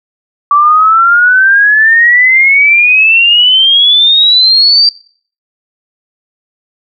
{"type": "exponential sweep", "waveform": "sine", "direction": "up", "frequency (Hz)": [1150, 4716], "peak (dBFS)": -3, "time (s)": [0.51, 4.89], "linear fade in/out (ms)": 2, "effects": ["noise-tail reverb RT60 0.5 s tail -22 dB re dry"]}